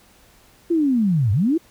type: linear two-way sweep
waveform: sine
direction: down then up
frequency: 349.2 to 92.5 to 349.2 Hz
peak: -15 dBFS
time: 0.7-1.58 s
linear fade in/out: 10 ms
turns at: 1.32 s
effects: pink hiss -53 dBFS RMS until 1.7 s